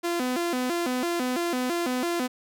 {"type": "tone with vibrato", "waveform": "sawtooth", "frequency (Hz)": 294.4, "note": "D4", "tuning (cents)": 4, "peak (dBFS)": -21, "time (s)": [0.03, 2.28], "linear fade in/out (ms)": 20, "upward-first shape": "square", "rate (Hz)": 3, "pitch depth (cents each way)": 270, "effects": []}